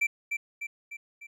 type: tone with echo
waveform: triangle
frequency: 2339 Hz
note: D7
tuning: 8 cents flat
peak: -21 dBFS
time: 0.01-0.07 s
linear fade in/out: 10 ms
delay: 300 ms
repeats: 4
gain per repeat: -5 dB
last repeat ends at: 1.27 s
effects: none